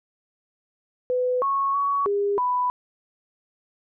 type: tone with pitch steps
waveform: sine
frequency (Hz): 501 / 1101 / 1123 / 404.9 / 992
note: B4 / C#6 / C#6 / G#4 / B5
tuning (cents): +25 / -12 / +22 / -44 / +7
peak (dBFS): -20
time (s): 1.1-2.7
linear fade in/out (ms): 0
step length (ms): 320
effects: none